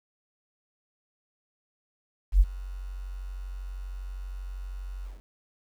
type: tone with ADSR envelope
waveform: sine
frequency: 46.3 Hz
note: F#1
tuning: 2 cents sharp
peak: -12 dBFS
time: 2.32-5.22 s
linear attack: 83 ms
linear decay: 41 ms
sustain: -22 dB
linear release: 170 ms
effects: 9-bit